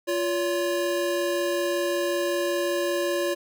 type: tone pair together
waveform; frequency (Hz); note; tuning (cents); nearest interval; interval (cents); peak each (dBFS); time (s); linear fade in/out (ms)
square; 349.2 / 566.9; F4 / C#5; 0 / +39; minor sixth; 839; -27; 0.07-3.35; 20
effects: none